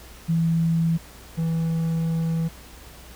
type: tone pair in turn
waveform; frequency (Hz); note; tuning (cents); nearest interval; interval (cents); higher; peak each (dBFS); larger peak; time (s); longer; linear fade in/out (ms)
sine / triangle; 165 / 163.86; E3 / E3; +2 / -10; unison; 12; first; -18 / -19; first; 0.28-0.98 / 1.37-2.49; second; 20
effects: added 60 Hz sine -46 dBFS peak until 3.15 s + pink hiss -46 dBFS RMS until 3.15 s